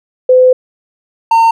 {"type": "tone pair in turn", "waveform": ["sine", "triangle"], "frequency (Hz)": [509, 910.9], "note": ["C5", "A#5"], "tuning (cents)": [-48, -40], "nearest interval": "minor seventh", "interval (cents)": 1008, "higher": "second", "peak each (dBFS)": -3, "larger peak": "neither", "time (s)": [[0.29, 0.53], [1.31, 1.51]], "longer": "first", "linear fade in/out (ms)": 5, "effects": []}